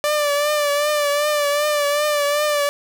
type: tone with vibrato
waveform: sawtooth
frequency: 587.3 Hz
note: D5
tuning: in tune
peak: -13 dBFS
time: 0.04-2.69 s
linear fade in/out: 0 ms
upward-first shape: triangle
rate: 2.6 Hz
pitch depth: 51 cents each way
effects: none